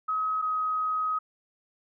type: tone pair in turn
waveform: sine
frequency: 1273 / 1262.7 Hz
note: D#6 / D#6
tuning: +39 / +25 cents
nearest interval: unison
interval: 14 cents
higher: first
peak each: -25 dBFS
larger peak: neither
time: 0.08-0.42 / 0.42-1.19 s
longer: second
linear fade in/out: 10 ms
effects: none